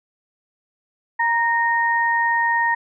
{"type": "tone pair together", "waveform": "sine", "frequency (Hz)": [935, 1851.7], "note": ["A#5", "A#6"], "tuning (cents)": [5, -12], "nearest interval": "octave", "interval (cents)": 1183, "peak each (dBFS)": -19, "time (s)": [1.19, 2.75], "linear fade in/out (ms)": 10, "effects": []}